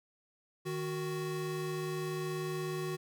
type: tone pair together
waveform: square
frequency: 155.4 / 369.6 Hz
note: D#3 / F#4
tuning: -2 / -2 cents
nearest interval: octave + minor third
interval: 1500 cents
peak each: -39 / -37 dBFS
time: 0.65-2.97 s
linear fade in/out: 20 ms
effects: none